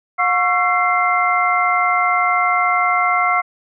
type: tone cluster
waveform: sine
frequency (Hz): 719 / 1106 / 1350 / 2093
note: F#5 / C#6 / E6 / C7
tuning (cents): -50 / -4 / +41 / 0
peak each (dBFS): -19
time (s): 0.18-3.42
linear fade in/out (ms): 20
effects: none